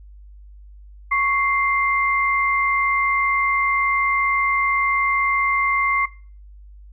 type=tone pair together; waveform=sine; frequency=1108.7 / 2093 Hz; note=C#6 / C7; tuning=0 / 0 cents; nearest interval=major seventh; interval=1100 cents; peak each=-19 dBFS; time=1.11-6.06 s; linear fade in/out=10 ms; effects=noise-tail reverb RT60 0.4 s tail -20 dB re dry + added 50 Hz sine -40 dBFS peak until 6.92 s